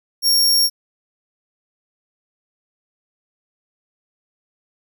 sawtooth tone, 5540 Hz, F8, 15 cents flat, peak -10 dBFS, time 0.22-0.7 s, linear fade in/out 50 ms, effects none

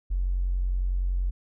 triangle tone, 45.37 Hz, F#1, 33 cents flat, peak -19 dBFS, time 0.1-1.31 s, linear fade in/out 20 ms, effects tanh soft clip ceiling -21 dBFS

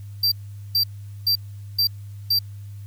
square tone bursts, 4699 Hz, D8, in tune, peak -17 dBFS, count 5, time 0.23-2.39 s, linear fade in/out 5 ms, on 88 ms, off 430 ms, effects added 101 Hz sine -34 dBFS peak until 2.86 s + white hiss -58 dBFS RMS until 2.86 s

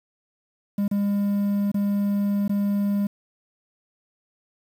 triangle tone with dropouts, 202.2 Hz, G#3, 46 cents flat, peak -18 dBFS, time 0.78-3.07 s, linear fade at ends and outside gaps 5 ms, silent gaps 0.88-0.912 / 1.717-1.743 / 2.48-2.494 s, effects 8-bit

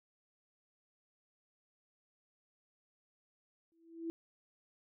sine tone with exponential growth, 330.7 Hz, E4, 6 cents sharp, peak -34 dBFS, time 3.72-4.1 s, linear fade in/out 0 ms, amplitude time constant 81 ms, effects none

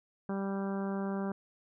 harmonic tone, 196 Hz, G3, in tune, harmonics 1 / 2 / 3 / 4 / 5 / 6 / 7 / 8, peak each -33 / -39 / -43 / -45 / -47 / -49 / -50 / -51 dBFS, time 0.29-1.32 s, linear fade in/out 2 ms, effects none

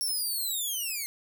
5% pulse linear sweep, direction down, 5530 to 2093 Hz, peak -22 dBFS, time 0.01-1.06 s, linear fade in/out 0 ms, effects none

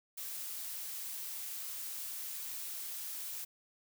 blue noise, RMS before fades -42 dBFS, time 0.17-3.45 s, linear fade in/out 10 ms, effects none

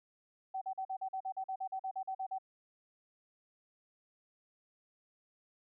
sine tone bursts, 763 Hz, G5, 47 cents flat, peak -35 dBFS, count 16, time 0.54-2.385 s, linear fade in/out 10 ms, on 75 ms, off 43 ms, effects none

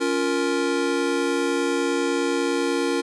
square chord, Bb minor, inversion first, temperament just, 279.7 / 349.6 / 466.2 Hz, Db4 / F4 / Bb4, +16 / +2 / 0 cents, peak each -26 dBFS, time 0-3.02 s, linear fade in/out 20 ms, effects resampled to 22050 Hz

